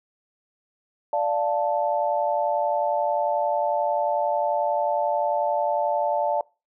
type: chord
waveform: sine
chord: D minor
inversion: none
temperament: equal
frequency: 587.3 / 698.5 / 880 Hz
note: D5 / F5 / A5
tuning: 0 / 0 / 0 cents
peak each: -24 / -26 / -25 dBFS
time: 1.13-6.41 s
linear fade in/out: 2 ms
effects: noise-tail reverb RT60 0.3 s tail -24 dB re dry